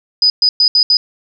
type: tone bursts at uneven times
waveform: sine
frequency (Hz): 4978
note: D#8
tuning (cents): 0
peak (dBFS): -7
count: 5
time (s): 0.22-0.3 / 0.42-0.49 / 0.6-0.68 / 0.75-0.83 / 0.9-0.97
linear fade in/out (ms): 2
effects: none